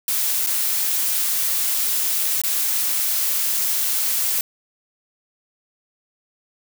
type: noise with dropouts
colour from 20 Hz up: blue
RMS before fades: -21 dBFS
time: 0.08-4.41 s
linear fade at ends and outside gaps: 2 ms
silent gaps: 0.464-0.47 / 2.417-2.436 s
effects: none